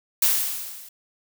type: noise with level ramp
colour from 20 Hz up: blue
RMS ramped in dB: -17 to -44 dBFS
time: 0.22-0.89 s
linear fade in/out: 5 ms
effects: none